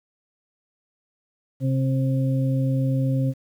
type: harmonic tone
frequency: 132.6 Hz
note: C3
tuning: 23 cents sharp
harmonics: 1 / 2 / 4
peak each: -20 / -26 / -32 dBFS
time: 1.6-3.34 s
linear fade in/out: 50 ms
effects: 9-bit